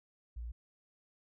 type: tone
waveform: sine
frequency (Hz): 58.3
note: A#1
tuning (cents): +1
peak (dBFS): -39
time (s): 0.36-0.52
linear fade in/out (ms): 10
effects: none